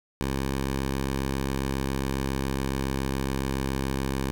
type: tone with pitch glide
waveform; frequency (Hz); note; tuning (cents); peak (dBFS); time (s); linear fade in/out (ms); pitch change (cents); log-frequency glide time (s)
10% pulse; 67.4 to 67.01; C#2 to C2; -48 to +42; -18; 0.21-4.31; 0; -10; 1.19-3.88
effects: none